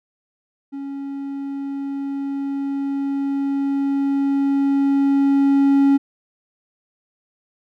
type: tone with level ramp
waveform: triangle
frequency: 277.2 Hz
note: C#4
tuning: in tune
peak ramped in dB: -25 to -9 dBFS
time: 0.72-5.98 s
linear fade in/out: 20 ms
effects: none